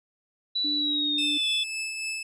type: tone with pitch glide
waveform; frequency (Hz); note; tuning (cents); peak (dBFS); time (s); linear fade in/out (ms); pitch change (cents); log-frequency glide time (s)
sine; 3951 to 3459; B7 to A7; 0 to -30; -24; 0.55-1.64; 10; -230; 0.76-1.47
type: tone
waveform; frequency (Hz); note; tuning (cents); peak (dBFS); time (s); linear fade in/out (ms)
sine; 293.7; D4; 0; -31; 0.64-1.38; 10
type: tone with tremolo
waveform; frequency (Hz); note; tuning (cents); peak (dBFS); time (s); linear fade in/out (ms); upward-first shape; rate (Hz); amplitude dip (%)
sawtooth; 2617; E7; -13; -25; 1.18-2.23; 5; triangle; 3.6; 40
effects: resampled to 24000 Hz